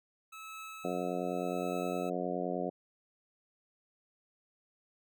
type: tone with tremolo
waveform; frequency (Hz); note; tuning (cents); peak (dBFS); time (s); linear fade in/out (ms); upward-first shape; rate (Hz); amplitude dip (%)
25% pulse; 1300; E6; -24; -39; 0.32-2.1; 10; triangle; 0.85; 70
type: harmonic tone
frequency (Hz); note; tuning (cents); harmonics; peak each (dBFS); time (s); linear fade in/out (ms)
89.7; F2; +47; 2 / 3 / 4 / 5 / 6 / 7 / 8; -40 / -40 / -40 / -40 / -40 / -40 / -40; 0.84-2.7; 10
effects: none